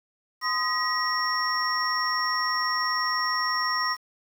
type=tone cluster; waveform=sine; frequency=1029 / 1241 / 1915 / 5510 Hz; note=C6 / D#6 / A#6 / F8; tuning=-29 / -5 / +46 / -24 cents; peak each=-29 dBFS; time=0.41-3.97 s; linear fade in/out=50 ms; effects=8-bit